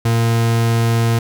40% pulse tone, 115.4 Hz, A#2, 17 cents flat, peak -12 dBFS, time 0.05-1.19 s, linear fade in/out 5 ms, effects none

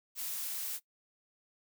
blue noise, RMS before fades -38 dBFS, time 0.15-0.8 s, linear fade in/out 50 ms, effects noise-tail reverb RT60 0.1 s tail -19 dB re dry

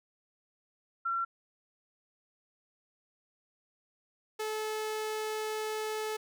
sine / sawtooth tone pair in turn, 1361 / 432.4 Hz, F6 / A4, -45 / -30 cents, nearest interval octave + minor sixth, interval 1985 cents, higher first, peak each -29 / -29 dBFS, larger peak neither, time 1.05-1.25 / 4.39-6.17 s, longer second, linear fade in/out 10 ms, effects none

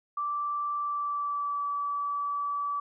sine tone with pitch glide, 1169 to 1150.9 Hz, D6 to D6, -8 to -35 cents, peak -28 dBFS, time 0.17-2.8 s, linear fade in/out 5 ms, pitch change -27 cents, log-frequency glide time 0.78-1.65 s, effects none

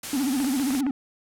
white noise, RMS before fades -33 dBFS, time 0.03-0.81 s, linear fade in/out 5 ms
triangle tone with vibrato, 269 Hz, C4, 48 cents sharp, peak -20 dBFS, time 0.13-0.91 s, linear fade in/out 2 ms, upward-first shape sine, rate 15 Hz, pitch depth 150 cents each way
clicks, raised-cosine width 0.5 ms, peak -19 dBFS, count 6, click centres 0.402 / 0.446 / 0.598 / 0.706 / 0.75 / 0.866 s
effects low-pass 12000 Hz 12 dB/octave

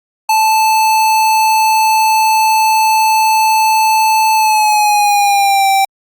square tone with pitch glide, 876 to 780.4 Hz, A5 to G5, -8 to -8 cents, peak -9 dBFS, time 0.29-5.85 s, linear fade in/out 5 ms, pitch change -200 cents, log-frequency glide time 4.35-5.68 s, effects Opus 48 kbps

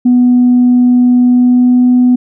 sine tone with pitch glide, 246.9 to 248.6 Hz, B3 to B3, 0 to +12 cents, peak -3 dBFS, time 0.05-2.16 s, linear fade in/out 10 ms, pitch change +12 cents, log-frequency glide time 1.26-1.84 s, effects tanh soft clip ceiling -1 dBFS

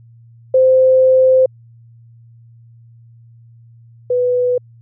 sine tone pair in turn, 519 / 495.4 Hz, C5 / B4, -14 / +5 cents, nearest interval minor second, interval 81 cents, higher first, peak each -7 / -12 dBFS, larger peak first, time 0.54-1.46 / 4.1-4.58 s, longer first, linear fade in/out 5 ms, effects added 116 Hz sine -41 dBFS peak until 4.81 s

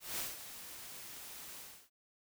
white noise with ADSR envelope, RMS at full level -38 dBFS, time 0-1.9 s, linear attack 180 ms, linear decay 180 ms, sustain -11 dB, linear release 320 ms, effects none

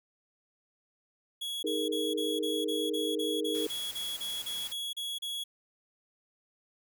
45% pulse tone bursts, 3346 Hz, G#7, 12 cents sharp, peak -34 dBFS, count 16, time 1.41-5.44 s, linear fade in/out 10 ms, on 220 ms, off 34 ms
sine chord, D# suspended fourth, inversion none, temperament equal, 311.1 / 415.3 / 466.2 Hz, D#4 / G#4 / A#4, 0 / 0 / 0 cents, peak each -34 dBFS, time 1.64-3.67 s, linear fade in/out 5 ms
white noise, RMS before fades -45 dBFS, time 3.54-4.73 s, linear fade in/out 10 ms
effects none

